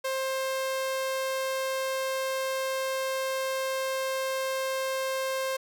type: tone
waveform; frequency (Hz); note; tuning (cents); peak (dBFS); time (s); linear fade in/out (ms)
sawtooth; 529; C5; +19; -24; 0.04-5.57; 10
effects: none